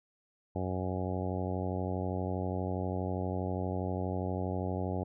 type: harmonic tone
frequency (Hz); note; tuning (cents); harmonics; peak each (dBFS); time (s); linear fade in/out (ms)
92.4; F#2; -2; 1 / 2 / 3 / 4 / 5 / 6 / 7 / 8 / 9; -35 / -38 / -40 / -41 / -42 / -43 / -43 / -44 / -45; 0.55-5.04; 10
effects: none